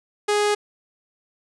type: tone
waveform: sawtooth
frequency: 415.3 Hz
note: G#4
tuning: in tune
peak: -14 dBFS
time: 0.28-0.55 s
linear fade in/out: 10 ms
effects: resampled to 24000 Hz